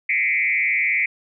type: tone with frequency modulation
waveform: sine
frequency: 2193 Hz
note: C#7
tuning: 19 cents flat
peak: -17 dBFS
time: 0.09-1.06 s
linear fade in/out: 5 ms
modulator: 152 Hz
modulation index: 1.4
effects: none